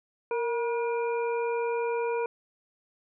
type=harmonic tone with a mistuned harmonic; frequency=480.1 Hz; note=B4; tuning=49 cents flat; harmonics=1 / 2 / 3 / 5; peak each=-27 / -33 / -42 / -40 dBFS; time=0.31-2.26 s; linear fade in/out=2 ms; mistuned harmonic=1; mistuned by=-54 cents; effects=none